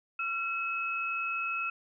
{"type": "tone pair together", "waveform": "sine", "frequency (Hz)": [1363, 2575], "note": ["F6", "E7"], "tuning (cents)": [-43, -41], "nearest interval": "major seventh", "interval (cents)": 1102, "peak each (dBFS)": [-34, -32], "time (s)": [0.19, 1.7], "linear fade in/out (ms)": 5, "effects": []}